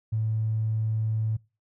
triangle tone with tanh clipping, 110 Hz, A2, in tune, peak -23 dBFS, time 0.12-1.37 s, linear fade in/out 10 ms, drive 2 dB, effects noise-tail reverb RT60 0.3 s tail -24 dB re dry

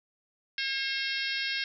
harmonic tone, 539 Hz, C#5, 49 cents flat, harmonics 3 / 4 / 5 / 6 / 7 / 8 / 9 / 10, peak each -35 / -36 / -37 / -38 / -38 / -39 / -40 / -40 dBFS, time 0.58-1.64 s, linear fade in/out 2 ms, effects none

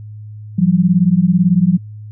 sine beating tone pair, 170.6 / 188.6 Hz, F3 / F#3, -40 / +33 cents, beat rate 18 Hz, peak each -12 dBFS, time 0.58-1.78 s, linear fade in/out 10 ms, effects added 106 Hz sine -29 dBFS peak until 2.11 s

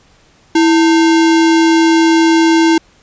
sine tone with sample-and-hold, 327.5 Hz, E4, 11 cents flat, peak -6 dBFS, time 0.55-2.78 s, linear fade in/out 5 ms, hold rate 1225 Hz, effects pink hiss -49 dBFS RMS until 3.02 s + resampled to 16000 Hz

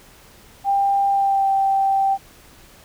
sine tone with pitch glide, 794 to 780.8 Hz, G5 to G5, +22 to -7 cents, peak -15 dBFS, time 0.64-2.18 s, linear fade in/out 50 ms, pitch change -29 cents, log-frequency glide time 1.09-1.48 s, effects pink hiss -48 dBFS RMS until 2.84 s

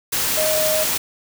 sine tone in noise, 622.3 Hz, D#5, in tune, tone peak -19 dBFS, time 0.37-0.84 s, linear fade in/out 10 ms, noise white, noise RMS -21 dBFS, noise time 0.12-0.98 s, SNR -1 dB, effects none

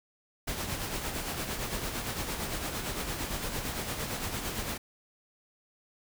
pink noise with tremolo, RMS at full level -33 dBFS, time 0.47-4.78 s, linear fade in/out 10 ms, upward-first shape sine, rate 8.8 Hz, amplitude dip 45%, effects none

